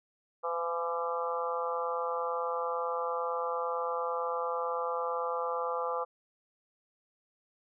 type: harmonic tone with a mistuned harmonic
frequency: 168.9 Hz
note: E3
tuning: 42 cents sharp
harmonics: 3 / 4 / 5 / 6 / 7 / 8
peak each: -34 / -41 / -38 / -40 / -35 / -45 dBFS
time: 0.43-6.05 s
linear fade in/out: 20 ms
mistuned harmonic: 4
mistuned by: +23 cents
effects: none